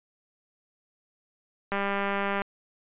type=click train; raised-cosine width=0.5 ms; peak=-14 dBFS; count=140; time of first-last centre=1.72-2.418 s; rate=199 Hz; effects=resampled to 8000 Hz